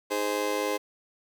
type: chord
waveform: 30% pulse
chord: Ab major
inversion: second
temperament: just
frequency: 311.5 / 415.3 / 519.1 Hz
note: Eb4 / Ab4 / C5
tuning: +2 / 0 / -14 cents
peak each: -31 / -28 / -27 dBFS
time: 0.1-0.78 s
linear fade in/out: 20 ms
effects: 10-bit